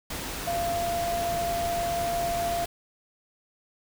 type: tone in noise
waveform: sine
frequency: 688 Hz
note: F5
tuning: 26 cents flat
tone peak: -26 dBFS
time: 0.47-2.65 s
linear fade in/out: 5 ms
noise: pink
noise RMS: -34 dBFS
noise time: 0.1-2.66 s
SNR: +5 dB
effects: none